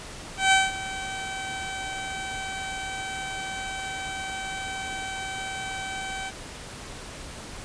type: tone with ADSR envelope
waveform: 15% pulse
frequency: 769 Hz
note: G5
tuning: 33 cents flat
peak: -9 dBFS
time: 0.37-6.32 s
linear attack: 150 ms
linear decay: 190 ms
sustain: -16 dB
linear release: 44 ms
effects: pink hiss -40 dBFS RMS until 7.64 s + resampled to 22050 Hz